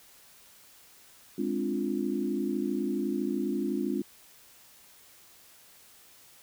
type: chord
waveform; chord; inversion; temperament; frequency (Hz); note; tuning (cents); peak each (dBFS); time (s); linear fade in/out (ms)
sine; D half-diminished seventh; second; equal; 207.7 / 261.6 / 293.7 / 349.2; Ab3 / C4 / D4 / F4; 0 / 0 / 0 / 0; -33; 1.38-4.02; 5
effects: white hiss -56 dBFS RMS until 6.42 s